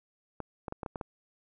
clicks, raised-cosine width 1 ms, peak -22 dBFS, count 7, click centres 0.403 / 0.682 / 0.724 / 0.832 / 0.862 / 0.958 / 1.012 s, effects none

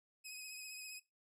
15% pulse tone with vibrato, 2527 Hz, D#7, 26 cents sharp, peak -40 dBFS, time 0.24-1 s, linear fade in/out 20 ms, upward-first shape triangle, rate 15 Hz, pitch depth 38 cents each way, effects noise-tail reverb RT60 0.2 s tail -18 dB re dry

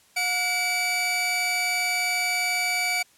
sawtooth tone pair together, 722.7 / 2300 Hz, F#5 / D7, -41 / -37 cents, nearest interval octave + minor sixth, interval 2004 cents, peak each -26 / -20 dBFS, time 0.16-3.03 s, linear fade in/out 10 ms, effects white hiss -58 dBFS RMS until 3.17 s + low-pass 11000 Hz 12 dB/octave

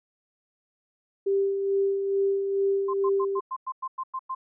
sine tone with tremolo, 393.7 Hz, G4, 8 cents sharp, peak -20 dBFS, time 1.26-3.4 s, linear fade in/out 10 ms, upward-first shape sine, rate 2.3 Hz, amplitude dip 45%
sine tone bursts, 1046.5 Hz, C6, in tune, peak -28 dBFS, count 10, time 2.88-4.35 s, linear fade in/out 10 ms, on 57 ms, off 100 ms
effects none

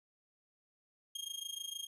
sawtooth tone with amplitude modulation, 3234 Hz, G#7, 47 cents flat, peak -34 dBFS, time 1.15-1.87 s, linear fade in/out 5 ms, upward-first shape sine, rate 26.5 Hz, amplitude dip 85%, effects resampled to 32000 Hz

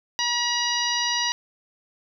harmonic tone, 960 Hz, B5, 49 cents flat, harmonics 1 / 2 / 3 / 4 / 5 / 6, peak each -29 / -29 / -29 / -29 / -29 / -29 dBFS, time 0.19-1.32 s, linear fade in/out 0 ms, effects 9-bit

